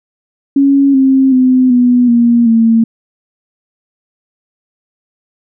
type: tone with pitch steps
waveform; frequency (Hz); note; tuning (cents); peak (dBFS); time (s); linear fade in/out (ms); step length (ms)
sine; 277.2 / 266.4 / 256 / 246 / 236.4 / 227.1; C#4 / C4 / C4 / B3 / A#3 / A#3; 0 / +31 / -38 / -7 / +24 / -45; -5; 0.56-2.84; 5; 380
effects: none